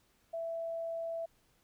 sine tone, 663 Hz, E5, 10 cents sharp, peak -35 dBFS, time 0.33-1.26 s, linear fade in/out 10 ms, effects pink hiss -71 dBFS RMS until 1.63 s

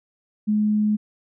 sine tone, 211.5 Hz, G#3, 32 cents sharp, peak -17 dBFS, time 0.47-0.97 s, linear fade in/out 20 ms, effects none

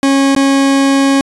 40% pulse tone with dropouts, 273.9 Hz, C#4, 21 cents flat, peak -7 dBFS, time 0.03-1.21 s, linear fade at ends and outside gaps 1 ms, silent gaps 0.35-0.363 s, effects resampled to 24000 Hz

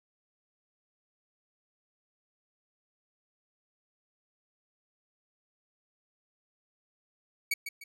sawtooth tone with echo, 2256 Hz, C#7, 30 cents sharp, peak -23 dBFS, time 7.51-7.54 s, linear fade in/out 5 ms, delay 150 ms, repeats 2, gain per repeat -9 dB, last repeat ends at 7.84 s, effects none

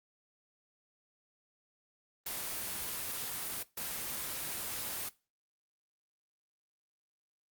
white noise bursts at uneven times, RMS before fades -38 dBFS, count 2, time 2.26-3.63 / 3.77-5.09 s, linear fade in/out 5 ms, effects noise-tail reverb RT60 0.3 s tail -21 dB re dry + Opus 24 kbps

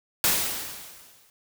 white noise with exponential decay, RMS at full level -20 dBFS, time 0.24-1.3 s, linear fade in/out 1 ms, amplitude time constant 230 ms, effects none

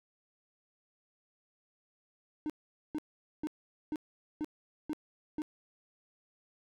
triangle tone bursts, 304.6 Hz, D#4, 37 cents flat, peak -30 dBFS, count 7, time 2.46-5.419 s, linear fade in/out 0 ms, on 37 ms, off 450 ms, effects none

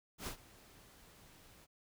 pink noise with ADSR envelope, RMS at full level -41 dBFS, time 0.18-1.67 s, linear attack 87 ms, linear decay 93 ms, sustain -20 dB, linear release 34 ms, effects none

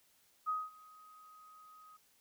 sine tone with ADSR envelope, 1256 Hz, D#6, 16 cents sharp, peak -31 dBFS, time 0.46-1.97 s, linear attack 29 ms, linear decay 210 ms, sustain -24 dB, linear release 9 ms, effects white hiss -70 dBFS RMS until 2.2 s

